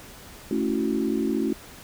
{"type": "chord", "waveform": "sine", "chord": "F# minor seventh", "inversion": "first", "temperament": "equal", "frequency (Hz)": [220, 277.2, 329.6, 370], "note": ["A3", "C#4", "E4", "F#4"], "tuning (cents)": [0, 0, 0, 0], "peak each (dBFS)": [-27, -27, -28, -29], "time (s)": [0.51, 1.53], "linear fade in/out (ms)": 2, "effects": ["pink hiss -45 dBFS RMS until 1.83 s"]}